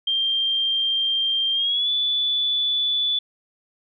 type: tone with pitch glide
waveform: sine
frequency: 3178 to 3466 Hz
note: G7 to A7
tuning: +23 to -27 cents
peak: -19 dBFS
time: 0.07-3.19 s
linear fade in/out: 5 ms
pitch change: +150 cents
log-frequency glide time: 1.53-1.9 s
effects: none